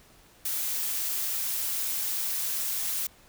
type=noise; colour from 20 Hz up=blue; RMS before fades=-30 dBFS; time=0.45-3.07 s; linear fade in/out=5 ms; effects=pink hiss -57 dBFS RMS until 3.28 s